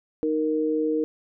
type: tone pair together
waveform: sine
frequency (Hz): 309.9 / 466.2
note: D#4 / A#4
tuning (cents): -7 / 0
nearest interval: perfect fifth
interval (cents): 707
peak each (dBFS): -24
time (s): 0.23-1.04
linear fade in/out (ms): 0
effects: none